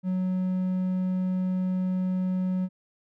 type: tone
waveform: triangle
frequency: 184.8 Hz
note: F#3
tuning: 2 cents flat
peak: -22 dBFS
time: 0.03-2.69 s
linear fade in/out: 50 ms
effects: none